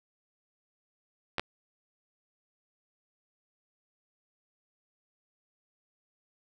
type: clicks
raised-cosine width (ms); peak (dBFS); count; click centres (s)
0.3; -14; 2; 1.383 / 1.396
effects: none